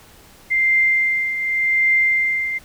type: tone with tremolo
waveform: sine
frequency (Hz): 2093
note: C7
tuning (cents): 0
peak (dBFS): -12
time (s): 0.5-2.59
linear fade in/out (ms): 20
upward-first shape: triangle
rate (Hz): 0.87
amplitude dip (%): 65
effects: pink hiss -47 dBFS RMS until 2.64 s